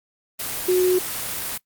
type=tone in noise; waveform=sine; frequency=365.7 Hz; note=F#4; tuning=20 cents flat; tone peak=-15 dBFS; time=0.68-0.99 s; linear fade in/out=10 ms; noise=white; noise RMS=-28 dBFS; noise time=0.39-1.58 s; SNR=+10 dB; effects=noise-tail reverb RT60 0.1 s tail -23 dB re dry + Opus 24 kbps